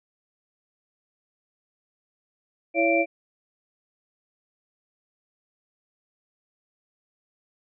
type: tone cluster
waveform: sine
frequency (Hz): 331.8 / 561 / 679 / 2350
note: E4 / C#5 / F5 / D7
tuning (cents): +11 / +21 / -49 / +1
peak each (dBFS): -24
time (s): 2.74-3.06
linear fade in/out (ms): 50
effects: none